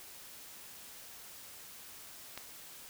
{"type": "click", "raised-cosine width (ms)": 0.2, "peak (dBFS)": -24, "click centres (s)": 2.376, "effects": ["white hiss -51 dBFS RMS until 2.89 s"]}